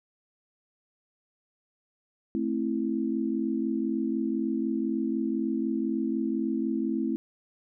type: chord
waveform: sine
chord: A minor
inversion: none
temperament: just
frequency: 220 / 264 / 330 Hz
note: A3 / C4 / E4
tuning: 0 / +16 / +2 cents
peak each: -30 dBFS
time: 2.35-7.16 s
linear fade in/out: 0 ms
effects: none